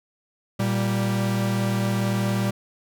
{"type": "tone pair together", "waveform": "45% pulse", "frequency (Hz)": [116.54, 195.82], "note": ["A#2", "G3"], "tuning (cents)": [0, -2], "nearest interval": "major sixth", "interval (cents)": 898, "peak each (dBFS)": -24, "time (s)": [0.59, 2.51], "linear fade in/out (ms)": 10, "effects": []}